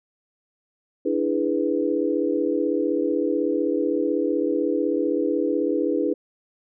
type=chord; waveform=sine; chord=E dominant seventh; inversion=third; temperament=equal; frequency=293.7 / 329.6 / 415.3 / 493.9 Hz; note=D4 / E4 / G#4 / B4; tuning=0 / 0 / 0 / 0 cents; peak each=-25 / -25 / -26 / -26 dBFS; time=1.05-6.14 s; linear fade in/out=10 ms; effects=none